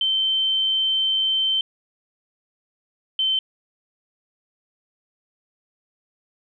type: tone pair in turn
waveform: sine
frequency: 3101 / 3088 Hz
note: G7 / G7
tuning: -19 / -27 cents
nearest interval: unison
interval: 8 cents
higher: first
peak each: -18 dBFS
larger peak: neither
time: 0.01-1.61 / 3.19-3.39 s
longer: first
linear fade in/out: 2 ms
effects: none